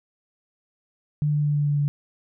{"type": "tone with pitch steps", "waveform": "sine", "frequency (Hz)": [148.8, 147.94, 147.09, 146.24, 145.4, 144.56], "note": ["D3", "D3", "D3", "D3", "D3", "D3"], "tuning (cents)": [23, 13, 3, -7, -17, -27], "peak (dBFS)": -19, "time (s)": [1.22, 1.88], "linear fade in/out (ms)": 0, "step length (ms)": 110, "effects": []}